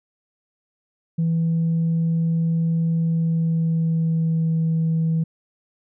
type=tone with pitch glide; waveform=sine; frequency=164.81 to 162.17 Hz; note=E3 to E3; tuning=0 to -28 cents; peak=-16 dBFS; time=1.18-5.24 s; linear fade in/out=10 ms; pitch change=-28 cents; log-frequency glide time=2.93-4.53 s; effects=tanh soft clip ceiling -15 dBFS